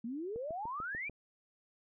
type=exponential sweep; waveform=sine; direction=up; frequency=220.3 to 2439 Hz; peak=-37 dBFS; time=0.04-1.09 s; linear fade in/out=5 ms
type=click train; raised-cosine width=2 ms; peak=-34 dBFS; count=6; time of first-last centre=0.36-1.096 s; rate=6.79 Hz
effects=none